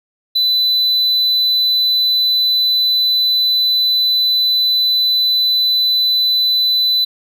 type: tone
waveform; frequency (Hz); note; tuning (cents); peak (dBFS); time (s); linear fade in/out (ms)
triangle; 4000; B7; +21; -10; 0.35-7.05; 10
effects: none